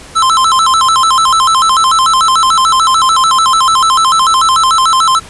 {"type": "tone with vibrato", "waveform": "square", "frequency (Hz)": 1174.7, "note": "D6", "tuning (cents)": 0, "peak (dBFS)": -7, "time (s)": [0.15, 5.2], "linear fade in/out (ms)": 20, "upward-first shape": "square", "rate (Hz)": 6.8, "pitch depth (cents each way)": 200, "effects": ["pink hiss -33 dBFS RMS until 5.29 s", "resampled to 24000 Hz"]}